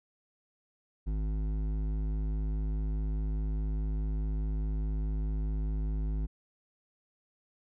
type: tone with hard clipping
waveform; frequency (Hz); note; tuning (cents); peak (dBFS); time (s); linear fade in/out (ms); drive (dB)
sine; 52.4; G#1; +16; -31; 1.06-6.27; 20; 11
effects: none